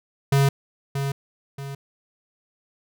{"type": "tone with echo", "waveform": "square", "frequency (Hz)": 138.5, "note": "C#3", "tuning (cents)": -1, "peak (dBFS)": -16, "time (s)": [0.32, 0.49], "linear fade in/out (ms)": 5, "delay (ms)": 630, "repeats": 2, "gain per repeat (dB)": -8, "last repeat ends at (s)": 1.75, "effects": []}